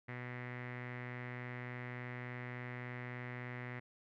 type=tone with low-pass filter; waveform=sawtooth; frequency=123.47 Hz; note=B2; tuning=in tune; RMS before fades=-45 dBFS; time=0.08-3.8 s; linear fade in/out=10 ms; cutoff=2000 Hz; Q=6; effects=none